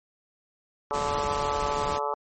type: harmonic tone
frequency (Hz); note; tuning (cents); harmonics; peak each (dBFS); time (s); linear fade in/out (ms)
144.5; D3; -28; 3 / 4 / 5 / 6 / 7 / 8 / 9; -33 / -33 / -39 / -30 / -35 / -33 / -36; 0.91-2.14; 0
type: noise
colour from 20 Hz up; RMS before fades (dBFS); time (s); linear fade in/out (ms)
pink; -34; 0.93-1.99; 20
effects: MP3 32 kbps